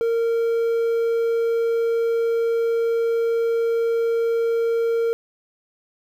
triangle tone, 461.1 Hz, A#4, 19 cents flat, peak -16 dBFS, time 0.01-5.13 s, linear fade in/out 0 ms, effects 9-bit

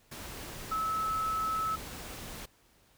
sine tone in noise, 1300 Hz, E6, 24 cents flat, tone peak -29 dBFS, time 0.71-1.76 s, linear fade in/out 10 ms, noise pink, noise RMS -43 dBFS, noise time 0.11-2.46 s, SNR +11 dB, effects pink hiss -65 dBFS RMS until 2.97 s

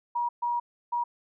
sine tone bursts at uneven times, 956 Hz, A#5, 43 cents sharp, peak -25 dBFS, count 3, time 0.15-0.29 / 0.42-0.6 / 0.92-1.04 s, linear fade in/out 10 ms, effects none

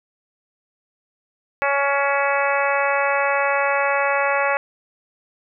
harmonic tone with a mistuned harmonic, 280.1 Hz, C#4, 18 cents sharp, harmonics 2 / 3 / 4 / 5 / 6 / 7 / 8 / 9, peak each -22 / -24 / -25 / -26 / -27 / -27 / -28 / -29 dBFS, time 1.62-4.57 s, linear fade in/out 0 ms, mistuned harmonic 9, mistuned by +49 cents, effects none

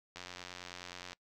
click train, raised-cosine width 0.2 ms, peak -27 dBFS, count 88, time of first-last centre 0.16-1.131 s, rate 89.6 Hz, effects noise-tail reverb RT60 0.1 s tail -24 dB re dry

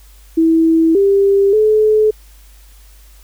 sine tone with pitch steps, 325.5 / 396.2 / 430 Hz, E4 / G4 / A4, -22 / +18 / -40 cents, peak -8 dBFS, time 0.37-2.11 s, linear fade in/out 10 ms, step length 580 ms, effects added 50 Hz sine -40 dBFS peak until 3.23 s + white hiss -49 dBFS RMS until 3.23 s

